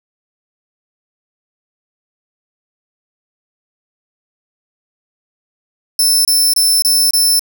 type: tone bursts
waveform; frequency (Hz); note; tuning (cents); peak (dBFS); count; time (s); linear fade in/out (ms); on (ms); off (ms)
20% pulse; 5300; E8; +9; -4; 5; 5.99-7.394; 2; 260; 26
effects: none